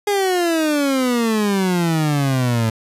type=exponential sweep; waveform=30% pulse; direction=down; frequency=415.3 to 110 Hz; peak=-13 dBFS; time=0.07-2.7 s; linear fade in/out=5 ms; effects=resampled to 32000 Hz